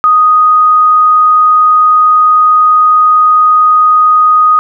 sine tone, 1244.5 Hz, D#6, in tune, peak -3 dBFS, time 0.04-4.59 s, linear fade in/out 0 ms, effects none

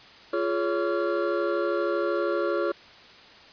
triangle tone cluster, 346.8 / 419.5 / 561 / 1137 / 1383 Hz, F4 / G#4 / C#5 / C#6 / F6, -12 / +17 / +21 / +44 / -17 cents, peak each -26 / -28 / -26 / -34 / -32 dBFS, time 0.33-2.72 s, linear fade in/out 5 ms, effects white hiss -49 dBFS RMS until 3.52 s + resampled to 11025 Hz

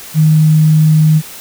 sine tone, 155.56 Hz, D#3, in tune, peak -5 dBFS, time 0.14-1.22 s, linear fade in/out 50 ms, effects white hiss -31 dBFS RMS until 1.4 s

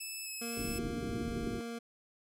5% pulse tone with vibrato, 2600 Hz, E7, 24 cents flat, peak -30 dBFS, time 0-0.79 s, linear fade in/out 10 ms, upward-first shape square, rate 1.9 Hz, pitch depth 11 cents each way
25% pulse tone, 233.1 Hz, A#3, in tune, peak -35 dBFS, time 0.41-1.79 s, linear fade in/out 10 ms
white low-pass noise, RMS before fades -39 dBFS, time 0.57-1.61 s, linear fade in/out 0 ms, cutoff 410 Hz, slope 96 dB/octave
effects low-pass 12000 Hz 12 dB/octave

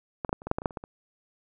clicks, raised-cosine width 1 ms, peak -16 / -17 / -12 / -30 / -20 / -8 / -14 / -24 / -9 / -30 / -19 / -26 dBFS, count 12, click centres 0.248 / 0.293 / 0.329 / 0.419 / 0.47 / 0.514 / 0.585 / 0.619 / 0.658 / 0.708 / 0.772 / 0.839 s, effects none

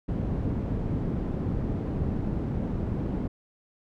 white low-pass noise, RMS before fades -29 dBFS, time 0.08-3.28 s, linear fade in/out 10 ms, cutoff 210 Hz, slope 12 dB/octave, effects none

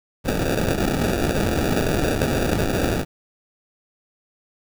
white noise with sample-and-hold, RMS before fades -21 dBFS, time 0.24-3.05 s, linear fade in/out 50 ms, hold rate 1050 Hz, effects none

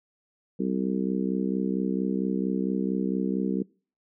harmonic tone, 64.4 Hz, C2, 27 cents flat, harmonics 3 / 4 / 5 / 6 / 7, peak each -28 / -30 / -32 / -34 / -35 dBFS, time 0.59-3.63 s, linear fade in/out 10 ms, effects noise-tail reverb RT60 0.4 s tail -24 dB re dry

